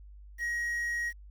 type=tone with quantisation; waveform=triangle; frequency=1893 Hz; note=A#6; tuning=26 cents sharp; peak=-28 dBFS; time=0.38-1.13 s; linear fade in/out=50 ms; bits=9; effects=added 50 Hz sine -47 dBFS peak until 1.3 s